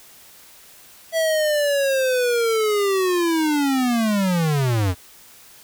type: linear sweep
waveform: square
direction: down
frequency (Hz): 659.3 to 85.2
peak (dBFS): -18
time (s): 1.12-4.95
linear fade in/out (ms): 50
effects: white hiss -47 dBFS RMS until 5.63 s